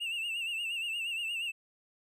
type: tone with vibrato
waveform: triangle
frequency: 2746 Hz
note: F7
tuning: 30 cents flat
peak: -31 dBFS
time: 0-1.52 s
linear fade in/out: 20 ms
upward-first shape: sine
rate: 8.5 Hz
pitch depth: 78 cents each way
effects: none